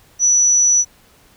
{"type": "tone", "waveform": "sine", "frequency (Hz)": 5920, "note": "F#8", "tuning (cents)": 0, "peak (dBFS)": -10, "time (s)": [0.19, 0.85], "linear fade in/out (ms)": 50, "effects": ["pink hiss -51 dBFS RMS until 1.36 s"]}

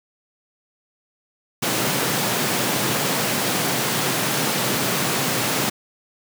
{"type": "high-pass noise", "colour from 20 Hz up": "pink", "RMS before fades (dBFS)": -22, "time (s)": [1.62, 5.7], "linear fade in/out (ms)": 10, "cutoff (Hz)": 120, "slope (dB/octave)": 48, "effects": []}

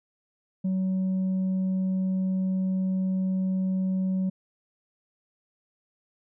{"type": "tone with tanh clipping", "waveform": "sine", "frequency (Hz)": 188, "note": "F#3", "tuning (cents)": 28, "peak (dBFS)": -24, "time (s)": [0.64, 4.3], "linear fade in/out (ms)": 10, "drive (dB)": 2, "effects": []}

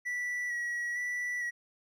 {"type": "tone with vibrato", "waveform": "triangle", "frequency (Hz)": 1941, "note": "B6", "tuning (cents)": -31, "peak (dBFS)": -30, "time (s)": [0.05, 1.51], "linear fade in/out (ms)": 20, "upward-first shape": "square", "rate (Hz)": 1.1, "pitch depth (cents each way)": 19, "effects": []}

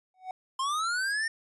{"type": "tone with exponential growth", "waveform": "triangle", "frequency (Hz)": 746, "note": "F#5", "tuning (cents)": 14, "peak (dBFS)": -28, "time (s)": [0.14, 0.31], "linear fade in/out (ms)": 2, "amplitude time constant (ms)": 35}
{"type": "linear sweep", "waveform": "square", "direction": "up", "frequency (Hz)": [1038, 1834], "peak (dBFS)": -28, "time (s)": [0.59, 1.28], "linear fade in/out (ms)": 5}
{"effects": ["resampled to 24000 Hz"]}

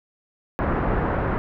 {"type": "low-pass noise", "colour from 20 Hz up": "pink", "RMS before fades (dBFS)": -23, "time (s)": [0.59, 1.38], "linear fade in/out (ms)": 0, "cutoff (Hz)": 1600, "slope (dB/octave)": 24, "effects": []}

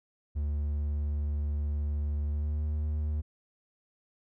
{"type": "tone with pitch glide", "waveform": "triangle", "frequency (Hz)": [73.42, 75.75], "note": ["D2", "D#2"], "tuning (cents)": [0, -46], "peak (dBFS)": -26, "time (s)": [0.35, 3.22], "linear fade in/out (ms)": 20, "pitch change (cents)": 54, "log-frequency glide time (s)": [2.25, 2.69], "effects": []}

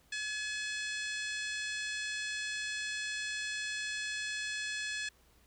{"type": "harmonic tone with a mistuned harmonic", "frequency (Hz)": 852, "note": "G#5", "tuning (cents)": 44, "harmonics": [2, 3, 4, 5, 6, 7, 8, 9, 10], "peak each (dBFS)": [-38, -42, -44, -46, -48, -49, -50, -51, -52], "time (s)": [0.12, 5.09], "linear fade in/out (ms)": 5, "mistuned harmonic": 8, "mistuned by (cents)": 79, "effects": ["added 60 Hz sine -67 dBFS peak until 5.46 s", "pink hiss -67 dBFS RMS until 5.46 s"]}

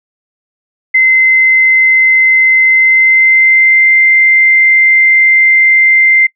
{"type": "tone with pitch glide", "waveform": "sine", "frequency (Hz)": [2062, 2086], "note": ["C7", "C7"], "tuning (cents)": [-26, -6], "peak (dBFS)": -4, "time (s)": [0.94, 6.27], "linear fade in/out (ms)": 10, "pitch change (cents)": 20, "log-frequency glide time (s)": [2.62, 3.93], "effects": ["noise-tail reverb RT60 0.1 s tail -24 dB re dry"]}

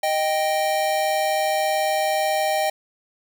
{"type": "tone pair together", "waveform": "square", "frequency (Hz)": [622.3, 784], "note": ["D#5", "G5"], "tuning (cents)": [0, 0], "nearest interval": "major third", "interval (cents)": 400, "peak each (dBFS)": -23, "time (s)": [0.03, 2.7], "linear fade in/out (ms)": 5, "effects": ["9-bit"]}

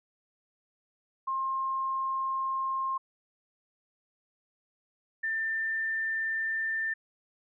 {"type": "tone pair in turn", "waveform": "sine", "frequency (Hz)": [1064, 1789.4], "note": ["C6", "A6"], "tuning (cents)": [29, 29], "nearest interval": "major sixth", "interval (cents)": 900, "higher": "second", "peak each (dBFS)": -28, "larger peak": "neither", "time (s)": [[1.27, 2.98], [5.23, 6.94]], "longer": "neither", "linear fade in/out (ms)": 10, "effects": []}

